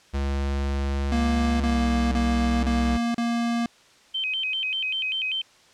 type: tone with pitch glide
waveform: square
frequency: 69.3 to 64.66 Hz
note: C#2 to C2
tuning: 0 to -20 cents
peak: -24 dBFS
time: 0.13-2.98 s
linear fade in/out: 20 ms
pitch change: -120 cents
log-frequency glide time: 1.61-1.83 s
type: tone bursts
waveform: square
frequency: 234.6 Hz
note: A#3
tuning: 11 cents sharp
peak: -23 dBFS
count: 5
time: 1.12-3.66 s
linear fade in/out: 2 ms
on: 480 ms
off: 35 ms
type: tone with vibrato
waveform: sine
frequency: 2801 Hz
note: F7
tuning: 4 cents sharp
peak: -24 dBFS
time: 4.14-5.42 s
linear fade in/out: 10 ms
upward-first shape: square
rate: 5.1 Hz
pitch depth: 180 cents each way
effects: white hiss -55 dBFS RMS until 5.73 s + low-pass 6000 Hz 12 dB/octave